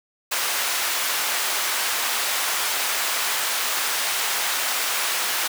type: high-pass noise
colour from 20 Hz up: pink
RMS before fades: -24 dBFS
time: 0.31-5.48 s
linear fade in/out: 10 ms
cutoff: 1000 Hz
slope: 12 dB/octave
effects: none